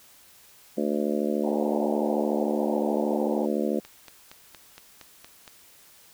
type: harmonic tone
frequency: 73.6 Hz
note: D2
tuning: 4 cents sharp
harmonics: 3 / 4 / 5 / 6 / 7 / 8 / 9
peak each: -28 / -30 / -30 / -36 / -31 / -34 / -39 dBFS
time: 0.77-3.8 s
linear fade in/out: 10 ms
type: band-pass noise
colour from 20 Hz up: white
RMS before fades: -33 dBFS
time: 1.43-3.47 s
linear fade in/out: 20 ms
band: 420 to 900 Hz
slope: 96 dB/octave
type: click train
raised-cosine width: 0.2 ms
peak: -26 dBFS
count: 8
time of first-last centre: 3.85-5.478 s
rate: 4.3 Hz
effects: white hiss -54 dBFS RMS until 6.13 s